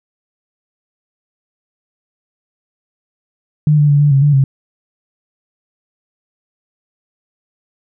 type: tone with pitch steps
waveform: sine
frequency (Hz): 150.9 / 147.3 / 143.9 / 146.4 / 136.7 / 146.2 / 135.7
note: D3 / D3 / D3 / D3 / C#3 / D3 / C#3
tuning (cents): +47 / +6 / -35 / -5 / -24 / -7 / -36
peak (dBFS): -7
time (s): 3.67-4.44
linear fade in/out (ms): 2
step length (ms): 110
effects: none